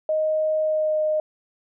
sine tone with pitch glide, 623 to 616.6 Hz, D#5 to D#5, +2 to -16 cents, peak -19 dBFS, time 0.09-1.2 s, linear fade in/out 2 ms, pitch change -18 cents, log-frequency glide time 0.61-0.99 s, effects none

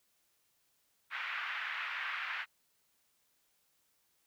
pink band-pass noise, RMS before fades -39 dBFS, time 1.1-2.46 s, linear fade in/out 50 ms, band 1300 to 2600 Hz, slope 24 dB/octave, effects white hiss -75 dBFS RMS until 4.26 s

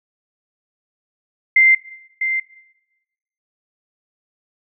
sine tone with echo, 2087 Hz, C7, 5 cents flat, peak -8 dBFS, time 1.56-1.75 s, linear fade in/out 5 ms, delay 650 ms, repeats 1, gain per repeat -9 dB, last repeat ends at 2.4 s, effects noise-tail reverb RT60 1.0 s tail -19 dB re dry

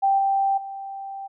sine tone with level steps, 784 Hz, G5, in tune, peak -16 / -18 / -31 dBFS, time 0.02-1.28 s, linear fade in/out 20 ms, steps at 0.18 / 0.57 s, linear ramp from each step 10 ms, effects none

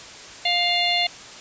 harmonic tone, 702 Hz, F5, 9 cents sharp, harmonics 1 / 3 / 4 / 5 / 6, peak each -25 / -25 / -25 / -25 / -25 dBFS, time 0.45-1.07 s, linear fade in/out 5 ms, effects white hiss -40 dBFS RMS until 1.4 s + resampled to 16000 Hz

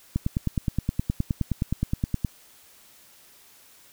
click train, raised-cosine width 5 ms, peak -11 dBFS, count 21, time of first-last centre 0.16-2.248 s, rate 9.58 Hz, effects white hiss -54 dBFS RMS until 3.92 s

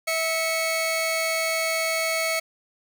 sawtooth tone pair together, 650 / 2216 Hz, E5 / C#7, -24 / -1 cents, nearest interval octave + major sixth, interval 2123 cents, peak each -22 dBFS, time 0.07-2.4 s, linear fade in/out 10 ms, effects none

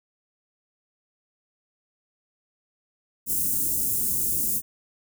white band-stop noise, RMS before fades -25 dBFS, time 3.26-4.62 s, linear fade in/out 50 ms, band 320 to 7800 Hz, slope 24 dB/octave, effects none

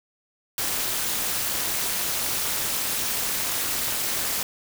white noise with amplitude modulation, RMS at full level -23 dBFS, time 0.58-4.43 s, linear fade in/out 2 ms, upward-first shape sine, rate 256 Hz, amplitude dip 75%, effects none

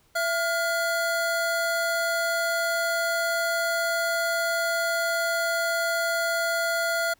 square tone pair together, 671 / 1418.2 Hz, E5 / F6, +31 / +26 cents, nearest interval octave + minor second, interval 1295 cents, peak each -27 dBFS, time 0.15-7.14 s, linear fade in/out 10 ms, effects pink hiss -63 dBFS RMS until 7.19 s

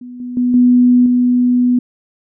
sine tone with level steps, 246.9 Hz, B3, in tune, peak -28 / -22 / -11 / -6 / -9 dBFS, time 0.01-1.79 s, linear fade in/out 5 ms, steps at 0.2 / 0.37 / 0.54 / 1.06 s, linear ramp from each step 2 ms, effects none

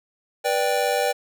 square chord, G major, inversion first, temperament just, 490 / 588 / 784 Hz, B4 / D5 / G5, -14 / +2 / 0 cents, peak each -25 dBFS, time 0.44-1.13 s, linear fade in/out 20 ms, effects none

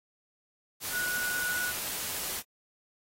sine tone in noise, 1466 Hz, F#6, 16 cents flat, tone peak -30 dBFS, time 0.91-1.73 s, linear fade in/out 50 ms, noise white, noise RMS -35 dBFS, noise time 0.8-2.43 s, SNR +2 dB, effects AAC 48 kbps

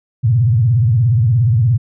sine tone with vibrato, 116.54 Hz, A#2, in tune, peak -9 dBFS, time 0.23-1.78 s, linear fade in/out 20 ms, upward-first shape sine, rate 17 Hz, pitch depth 230 cents each way, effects none

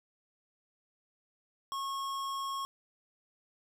sine tone with hard clipping, 1092 Hz, C#6, 26 cents flat, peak -36 dBFS, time 1.72-2.65 s, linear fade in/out 0 ms, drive 16 dB, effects none

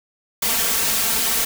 white noise with comb filter, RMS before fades -20 dBFS, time 0.42-1.45 s, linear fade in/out 5 ms, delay 4.4 ms, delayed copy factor +0.75, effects none

